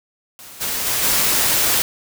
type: noise with level steps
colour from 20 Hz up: white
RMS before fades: -39 / -23 / -20 / -17 dBFS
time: 0.39-1.82 s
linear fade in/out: 0 ms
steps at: 0.6 / 0.85 / 1.02 s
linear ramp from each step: 20 ms
effects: none